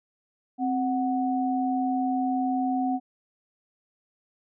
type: tone pair together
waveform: sine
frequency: 261.6 / 739.5 Hz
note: C4 / F#5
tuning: 0 / -1 cents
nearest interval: octave + tritone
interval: 1799 cents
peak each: -25 / -27 dBFS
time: 0.58-3 s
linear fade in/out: 50 ms
effects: none